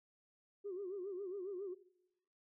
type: tone with vibrato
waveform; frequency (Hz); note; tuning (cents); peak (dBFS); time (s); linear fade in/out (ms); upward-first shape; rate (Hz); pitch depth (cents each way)
sine; 381.7; G4; -46; -40; 0.64-1.75; 20; sine; 7.3; 130
effects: noise-tail reverb RT60 0.9 s tail -19 dB re dry + tanh soft clip ceiling -36 dBFS